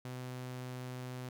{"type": "tone", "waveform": "sawtooth", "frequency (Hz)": 126.6, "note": "B2", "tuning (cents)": 43, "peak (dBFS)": -37, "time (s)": [0.05, 1.29], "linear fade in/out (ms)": 2, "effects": []}